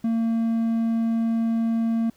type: tone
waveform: triangle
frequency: 227.8 Hz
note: A#3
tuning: 40 cents flat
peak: -18 dBFS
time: 0.04-2.1 s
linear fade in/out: 5 ms
effects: pink hiss -60 dBFS RMS until 2.16 s